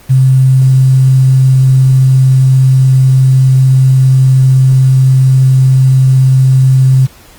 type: tone with quantisation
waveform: sine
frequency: 131.4 Hz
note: C3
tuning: 8 cents sharp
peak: -3 dBFS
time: 0.09-7.07 s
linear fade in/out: 20 ms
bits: 5
effects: pink hiss -39 dBFS RMS until 7.38 s + Opus 24 kbps